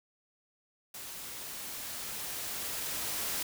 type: noise with level ramp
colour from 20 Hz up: white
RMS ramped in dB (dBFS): -44 to -34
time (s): 0.94-3.43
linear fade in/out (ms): 5
effects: none